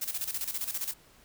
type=noise with tremolo; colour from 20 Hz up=blue; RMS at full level=-32 dBFS; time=0.01-0.94 s; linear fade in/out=10 ms; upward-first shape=square; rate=15 Hz; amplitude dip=70%; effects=pink hiss -59 dBFS RMS until 1.24 s